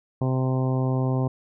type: harmonic tone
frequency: 130 Hz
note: C3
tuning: 11 cents flat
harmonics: 1 / 2 / 3 / 4 / 5 / 6 / 7 / 8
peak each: -22 / -28 / -32 / -34 / -36 / -38 / -39 / -40 dBFS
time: 0.21-1.28 s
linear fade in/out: 5 ms
effects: none